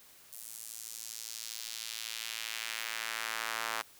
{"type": "tone with high-pass filter sweep", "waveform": "square", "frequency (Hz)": 56.3, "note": "A1", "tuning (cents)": 40, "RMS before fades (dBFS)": -40, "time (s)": [0.32, 3.82], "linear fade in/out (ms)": 5, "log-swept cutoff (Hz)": [10000, 1100], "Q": 1.2, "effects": ["white hiss -58 dBFS RMS until 3.99 s"]}